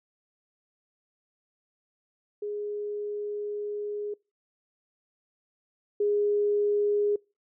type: tone pair in turn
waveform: sine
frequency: 414.8 / 412.7 Hz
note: G#4 / G#4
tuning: -2 / -11 cents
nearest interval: unison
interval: 9 cents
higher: first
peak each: -30 / -22 dBFS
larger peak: second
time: 2.42-4.14 / 6-7.16 s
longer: first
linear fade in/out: 5 ms
effects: noise-tail reverb RT60 0.3 s tail -26 dB re dry